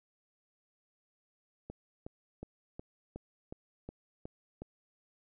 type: click train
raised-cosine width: 2 ms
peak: -29 dBFS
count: 9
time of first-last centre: 1.7-4.62 s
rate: 2.74 Hz
effects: none